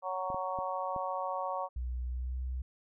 harmonic tone, 185.7 Hz, F#3, 7 cents sharp, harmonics 3 / 4 / 5 / 6, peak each -38 / -38 / -38 / -38 dBFS, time 0.02-1.69 s, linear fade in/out 50 ms
clicks, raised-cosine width 3 ms, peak -32 dBFS, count 4, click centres 0.302 / 0.345 / 0.588 / 0.963 s
sine tone with pitch glide, 61.74 to 63.66 Hz, B1 to C2, 0 to -47 cents, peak -33 dBFS, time 1.76-2.62 s, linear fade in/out 5 ms, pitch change +53 cents, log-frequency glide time 2.07-2.37 s
effects none

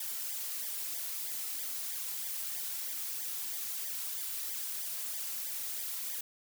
blue noise with flanger, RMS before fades -38 dBFS, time 0-6.21 s, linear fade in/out 5 ms, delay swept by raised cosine 0.72 to 3.42 ms, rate 3.1 Hz, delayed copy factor -1, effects none

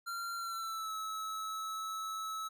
square tone with pitch glide, 1377 to 1299.7 Hz, F6 to E6, -25 to -25 cents, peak -38 dBFS, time 0.06-2.49 s, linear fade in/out 20 ms, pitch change -100 cents, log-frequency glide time 0.35-0.93 s, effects none

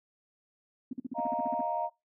sine tone bursts, 256.5 Hz, C4, 34 cents flat, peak -32 dBFS, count 11, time 0.91-1.612 s, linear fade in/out 5 ms, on 22 ms, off 46 ms
sine chord, Eb suspended second, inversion none, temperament just, 622.3 / 700 / 933.4 Hz, Eb5 / F5 / Bb5, 0 / +4 / +2 cents, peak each -35 / -33 / -32 dBFS, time 1.14-1.9 s, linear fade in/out 50 ms
effects noise-tail reverb RT60 0.2 s tail -22 dB re dry + tanh soft clip ceiling -18 dBFS

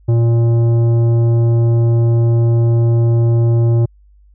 triangle tone with tanh clipping, 116.54 Hz, A#2, in tune, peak -11 dBFS, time 0.08-3.86 s, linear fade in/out 10 ms, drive 15 dB, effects added 50 Hz sine -44 dBFS peak until 4.34 s

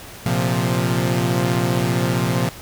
sawtooth chord, Bb suspended second, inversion none, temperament equal with one note detuned, 116.54 / 131.72 / 174.61 Hz, Bb2 / C3 / F3, 0 / +12 / 0 cents, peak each -18 dBFS, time 0.26-2.49 s, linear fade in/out 0 ms, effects pink hiss -38 dBFS RMS until 2.61 s

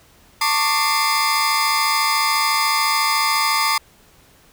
40% pulse tone cluster, 894 / 1118 / 1192 / 2081 / 4936 Hz, A5 / C#6 / D6 / C7 / D#8, +27 / +14 / +25 / -10 / -15 cents, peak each -22 dBFS, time 0.41-3.78 s, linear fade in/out 5 ms, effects pink hiss -52 dBFS RMS until 4.52 s

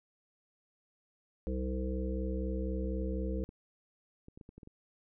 harmonic tone, 64.1 Hz, C2, 35 cents flat, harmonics 1 / 3 / 5 / 7 / 8, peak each -34 / -39 / -41 / -42 / -43 dBFS, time 1.47-3.44 s, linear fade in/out 0 ms
clicks, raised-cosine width 3 ms, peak -37 dBFS, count 12, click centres 2.845 / 3.019 / 3.136 / 3.4 / 3.491 / 4.284 / 4.375 / 4.412 / 4.491 / 4.58 / 4.632 / 4.674 s
effects none

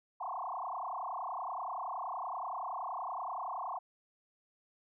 sine tone with frequency modulation, 909 Hz, A#5, 44 cents flat, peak -36 dBFS, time 0.2-3.79 s, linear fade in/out 10 ms, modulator 30.6 Hz, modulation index 6.8, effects none

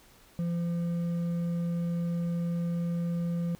triangle tone with hard clipping, 171.1 Hz, F3, 35 cents flat, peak -29 dBFS, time 0.39-3.55 s, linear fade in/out 0 ms, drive 8 dB, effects pink hiss -58 dBFS RMS until 3.59 s

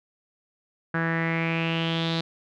sawtooth tone with low-pass filter sweep, 164.81 Hz, E3, in tune, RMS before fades -26 dBFS, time 0.94-2.21 s, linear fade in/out 5 ms, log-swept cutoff 1600 to 4000 Hz, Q 5.9, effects none

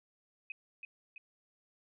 sine tone with echo, 2523 Hz, D#7, 23 cents sharp, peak -39 dBFS, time 0.5-0.52 s, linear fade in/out 2 ms, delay 330 ms, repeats 2, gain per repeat -4 dB, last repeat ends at 1.18 s, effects none

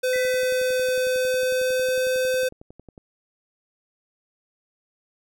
square tone with pitch glide, 509 to 512.8 Hz, C5 to C5, -48 to -35 cents, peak -21 dBFS, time 0.03-2.49 s, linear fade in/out 10 ms, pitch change +13 cents, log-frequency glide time 0.95-2.14 s
triangle tone with exponential decay, 1983 Hz, B6, 7 cents sharp, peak -26 dBFS, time 0.13-1.38 s, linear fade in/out 2 ms, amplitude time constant 270 ms
click train, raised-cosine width 2 ms, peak -30 dBFS, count 32, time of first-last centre 0.16-2.978 s, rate 11 Hz
effects none

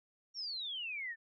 sine exponential sweep, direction down, 5690 to 1760 Hz, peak -38 dBFS, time 0.34-1.16 s, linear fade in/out 50 ms, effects none

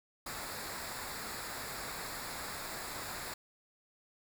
pink noise with comb filter, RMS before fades -42 dBFS, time 0.26-3.34 s, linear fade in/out 5 ms, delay 0.33 ms, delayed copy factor -0.65, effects none

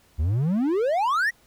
triangle exponential sweep, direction up, 69.4 to 1975.5 Hz, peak -18 dBFS, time 0.18-1.31 s, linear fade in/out 20 ms, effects pink hiss -59 dBFS RMS until 1.46 s

